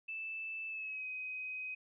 sine tone with pitch glide, 2637 to 2518 Hz, E7 to D#7, 0 to +20 cents, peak -39 dBFS, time 0.08-1.75 s, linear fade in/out 10 ms, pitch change -80 cents, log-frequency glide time 0.68-1.06 s, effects none

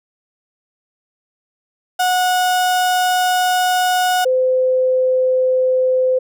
35% pulse / sine tone pair in turn, 731 / 513.5 Hz, F#5 / C5, -21 / -33 cents, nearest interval tritone, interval 612 cents, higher first, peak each -12 dBFS, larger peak neither, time 1.99-4.25 / 4.25-6.19 s, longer first, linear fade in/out 10 ms, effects none

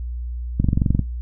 click train, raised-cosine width 5 ms, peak -5 dBFS, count 10, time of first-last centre 0.6-0.993 s, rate 22.9 Hz, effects noise-tail reverb RT60 0.2 s tail -19 dB re dry + added 60 Hz sine -25 dBFS peak until 1.21 s

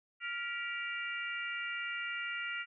harmonic tone with a mistuned harmonic, 466.2 Hz, A#4, in tune, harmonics 3 / 4 / 5 / 6, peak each -40 / -41 / -42 / -43 dBFS, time 0.2-2.66 s, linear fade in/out 50 ms, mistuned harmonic 4, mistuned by +70 cents, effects none

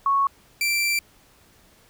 sine / sawtooth tone pair in turn, 1106 / 2348 Hz, C#6 / D7, -4 / -1 cents, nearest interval octave + minor second, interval 1303 cents, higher second, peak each -17 dBFS, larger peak neither, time 0.06-0.27 / 0.61-0.99 s, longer second, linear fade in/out 2 ms, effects pink hiss -56 dBFS RMS until 1.89 s

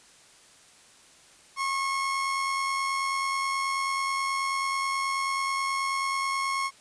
30% pulse tone with amplitude modulation, 1088 Hz, C#6, 33 cents flat, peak -22 dBFS, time 1.56-6.71 s, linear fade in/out 50 ms, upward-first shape sine, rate 89.3 Hz, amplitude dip 35%, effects white hiss -55 dBFS RMS until 6.8 s + resampled to 22050 Hz

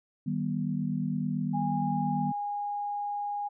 sine chord, Eb augmented, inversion none, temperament just, 155.56 / 194.45 / 243.1 Hz, Eb3 / G3 / B3, 0 / -14 / -27 cents, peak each -32 dBFS, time 0.26-2.32 s, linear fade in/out 10 ms
sine tone, 820 Hz, G#5, 22 cents flat, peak -30 dBFS, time 1.53-3.49 s, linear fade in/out 20 ms
effects none

